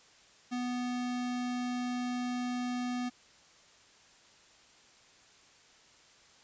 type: tone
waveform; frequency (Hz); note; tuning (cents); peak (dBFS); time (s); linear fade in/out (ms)
square; 246.9; B3; 0; -33; 0.51-3.1; 20
effects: white hiss -60 dBFS RMS until 6.43 s + resampled to 16000 Hz